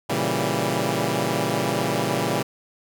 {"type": "chord", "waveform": "10% pulse", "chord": "A# diminished seventh", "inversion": "none", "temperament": "equal", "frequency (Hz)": [116.54, 138.59, 164.81, 196], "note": ["A#2", "C#3", "E3", "G3"], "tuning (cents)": [0, 0, 0, 0], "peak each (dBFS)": -19, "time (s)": [0.09, 2.43], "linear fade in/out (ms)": 10, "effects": []}